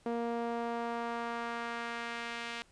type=tone with band-pass filter sweep; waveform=sawtooth; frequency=234.2 Hz; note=A#3; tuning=8 cents sharp; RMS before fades=-37 dBFS; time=0.06-2.62 s; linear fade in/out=0 ms; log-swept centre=500 to 2600 Hz; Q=1.1; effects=pink hiss -65 dBFS RMS until 2.71 s + resampled to 22050 Hz